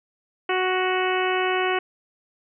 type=harmonic tone with a mistuned harmonic; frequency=370 Hz; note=F#4; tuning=in tune; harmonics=1 / 2 / 3 / 4 / 5 / 6 / 7 / 8; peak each=-24 / -27 / -29 / -30 / -31 / -32 / -32 / -33 dBFS; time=0.49-1.79 s; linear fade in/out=5 ms; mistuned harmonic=5; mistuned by=+18 cents; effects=none